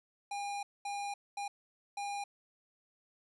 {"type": "tone bursts at uneven times", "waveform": "square", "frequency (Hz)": 809, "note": "G#5", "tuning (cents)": -46, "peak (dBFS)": -37, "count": 4, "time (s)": [[0.31, 0.63], [0.85, 1.14], [1.37, 1.48], [1.97, 2.24]], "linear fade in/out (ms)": 5, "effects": ["resampled to 24000 Hz", "12-bit"]}